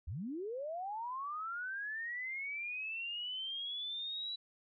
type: linear sweep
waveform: sine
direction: up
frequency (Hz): 61.74 to 3951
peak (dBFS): -38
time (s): 0.07-4.36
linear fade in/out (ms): 10
effects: none

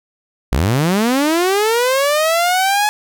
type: linear sweep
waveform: sawtooth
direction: up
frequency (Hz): 51.91 to 850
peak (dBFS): -9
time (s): 0.52-2.89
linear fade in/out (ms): 0
effects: none

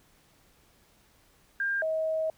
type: tone pair in turn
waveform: sine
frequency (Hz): 1600 / 636.2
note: G6 / D#5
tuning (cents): +35 / +38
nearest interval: octave + major third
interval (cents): 1597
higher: first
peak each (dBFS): -26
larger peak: neither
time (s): 1.6-1.82 / 1.82-2.3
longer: second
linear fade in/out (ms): 2
effects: pink hiss -63 dBFS RMS until 2.37 s

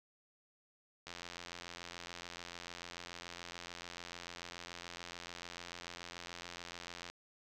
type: click train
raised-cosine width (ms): 0.2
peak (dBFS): -28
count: 525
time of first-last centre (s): 1.07-7.1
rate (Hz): 86.9
effects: none

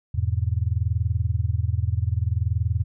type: chord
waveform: sine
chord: E major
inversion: none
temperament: just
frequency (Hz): 82.41 / 103.01 / 123.61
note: E2 / G#2 / B2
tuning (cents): 0 / -14 / +2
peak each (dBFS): -24 / -24 / -28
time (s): 0.14-2.84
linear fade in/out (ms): 10
effects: none

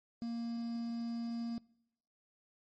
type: tone with quantisation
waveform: triangle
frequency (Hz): 233.1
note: A#3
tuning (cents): 0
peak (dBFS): -34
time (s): 0.22-1.58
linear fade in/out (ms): 0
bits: 9
effects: noise-tail reverb RT60 0.8 s tail -24 dB re dry + MP3 32 kbps

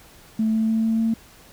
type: tone with pitch steps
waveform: sine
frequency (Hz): 220 / 221.4 / 222.8 / 224.2 / 225.7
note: A3 / A3 / A3 / A3 / A3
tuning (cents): 0 / +11 / +22 / +33 / +44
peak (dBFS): -17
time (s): 0.39-1.14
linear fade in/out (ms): 5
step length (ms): 150
effects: tanh soft clip ceiling -13 dBFS + pink hiss -49 dBFS RMS until 1.52 s

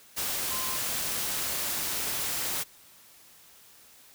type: tone in noise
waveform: sine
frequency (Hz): 1041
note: C6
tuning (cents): -9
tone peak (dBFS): -38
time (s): 0.5-0.78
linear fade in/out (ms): 20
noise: white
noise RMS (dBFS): -31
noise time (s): 0.16-2.64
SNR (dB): -10
effects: white hiss -55 dBFS RMS until 4.14 s

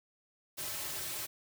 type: noise with comb filter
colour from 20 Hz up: white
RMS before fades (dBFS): -39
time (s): 0.57-1.27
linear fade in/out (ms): 20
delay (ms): 4.2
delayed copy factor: -0.9
effects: none

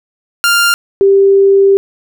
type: tone pair in turn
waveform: sawtooth / sine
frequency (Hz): 1396.9 / 393.2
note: F6 / G4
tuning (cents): 0 / +5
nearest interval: octave + minor seventh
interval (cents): 2195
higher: first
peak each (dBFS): -4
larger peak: neither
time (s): 0.44-0.74 / 1.01-1.77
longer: second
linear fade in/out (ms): 0
effects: none

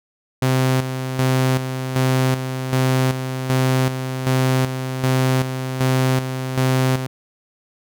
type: tone with tremolo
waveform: sawtooth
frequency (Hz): 130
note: C3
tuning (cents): -11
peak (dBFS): -11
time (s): 0.42-7.07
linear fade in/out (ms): 5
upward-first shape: square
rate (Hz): 1.3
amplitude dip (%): 60
effects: none

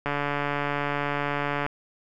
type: click train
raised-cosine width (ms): 0.5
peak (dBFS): -12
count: 232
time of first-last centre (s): 0.06-1.664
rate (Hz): 144
effects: none

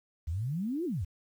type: exponential two-way sweep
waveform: sine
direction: up then down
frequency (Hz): 73.42 to 374.4 to 73.42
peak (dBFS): -30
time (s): 0.27-1.05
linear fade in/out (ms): 10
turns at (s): 0.85
effects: 10-bit

